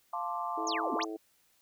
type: chord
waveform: sine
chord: D minor seventh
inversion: first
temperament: equal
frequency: 698.5 / 880 / 1046.5 / 1174.7 Hz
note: F5 / A5 / C6 / D6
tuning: 0 / 0 / 0 / 0 cents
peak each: -38 dBFS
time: 0.13-1.05 s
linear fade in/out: 5 ms
type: harmonic tone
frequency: 108.6 Hz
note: A2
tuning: 22 cents flat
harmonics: 3 / 4 / 5 / 6 / 7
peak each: -38 / -41 / -54 / -48 / -52 dBFS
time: 0.57-1.17 s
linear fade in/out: 10 ms
type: exponential two-way sweep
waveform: sine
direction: down then up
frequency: 6900 to 232.1 to 6900 Hz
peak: -33 dBFS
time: 0.67-1.04 s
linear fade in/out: 2 ms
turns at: 0.94 s
effects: white hiss -69 dBFS RMS until 1.61 s